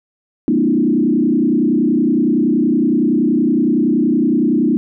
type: tone with frequency modulation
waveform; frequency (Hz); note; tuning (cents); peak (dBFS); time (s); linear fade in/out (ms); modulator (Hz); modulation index
sine; 270; C#4; -45; -11; 0.48-4.77; 0; 30.7; 2.1
effects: none